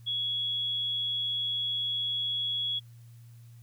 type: tone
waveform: sine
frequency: 3351 Hz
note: G#7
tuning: 15 cents sharp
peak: -28 dBFS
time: 0.06-2.8 s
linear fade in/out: 20 ms
effects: added 117 Hz sine -48 dBFS peak until 3.62 s + white hiss -66 dBFS RMS until 3.62 s